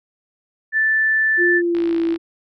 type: tone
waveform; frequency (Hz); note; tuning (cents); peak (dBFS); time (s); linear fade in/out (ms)
sine; 1760; A6; 0; -14; 0.72-1.62; 50
type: tone with pitch glide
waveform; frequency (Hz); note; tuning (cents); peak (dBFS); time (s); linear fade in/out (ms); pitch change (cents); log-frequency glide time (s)
sine; 350.1 to 332.7; F4 to E4; +4 to +16; -16; 1.37-2.18; 50; -88; 1.53-1.97
type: click train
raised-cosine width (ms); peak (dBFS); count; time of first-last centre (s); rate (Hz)
0.3; -18; 24; 1.75-2.16; 56.1
effects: none